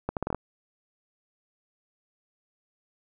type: accelerating click train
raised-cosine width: 1 ms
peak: -14 dBFS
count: 7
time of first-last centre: 0.09-0.346 s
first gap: 78 ms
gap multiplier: 0.75
effects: none